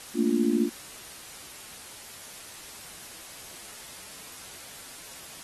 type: chord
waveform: sine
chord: Bb major seventh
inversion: third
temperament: just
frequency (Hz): 218.5 / 233.1 / 291.4 / 349.6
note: A3 / Bb3 / D4 / F4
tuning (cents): -12 / 0 / -13 / +2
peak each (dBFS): -29 / -25 / -27 / -27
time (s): 0.14-0.7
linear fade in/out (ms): 50
effects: white hiss -44 dBFS RMS until 5.43 s + AAC 32 kbps